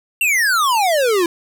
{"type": "exponential sweep", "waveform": "square", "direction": "down", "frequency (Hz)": [2794, 329.6], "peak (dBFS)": -14, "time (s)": [0.21, 1.26], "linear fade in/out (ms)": 2, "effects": []}